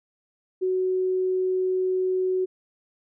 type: tone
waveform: sine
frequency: 371.7 Hz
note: F#4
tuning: 8 cents sharp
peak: -21 dBFS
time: 0.61-2.46 s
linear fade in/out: 20 ms
effects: none